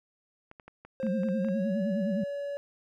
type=clicks; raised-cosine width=0.5 ms; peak=-32 dBFS; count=10; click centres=0.514 / 0.598 / 0.68 / 0.85 / 1.029 / 1.067 / 1.234 / 1.287 / 1.447 / 1.486 s
type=tone with pitch glide; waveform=triangle; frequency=530 to 568 Hz; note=C5 to C#5; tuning=+22 to +42 cents; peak=-30 dBFS; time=1-2.57 s; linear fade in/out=0 ms; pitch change=+120 cents; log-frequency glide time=1.36-1.8 s
type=tone with vibrato; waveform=sine; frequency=203.3 Hz; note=G#3; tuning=37 cents flat; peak=-27 dBFS; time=1.03-2.24 s; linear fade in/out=5 ms; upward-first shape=sine; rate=9.7 Hz; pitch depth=190 cents each way
effects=none